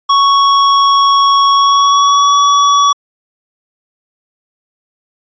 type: tone with pitch glide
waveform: square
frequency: 1112 to 1136.7 Hz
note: C#6 to C#6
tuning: +5 to +43 cents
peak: -7 dBFS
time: 0.09-2.93 s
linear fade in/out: 10 ms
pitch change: +38 cents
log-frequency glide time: 1.54-2.37 s
effects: resampled to 16000 Hz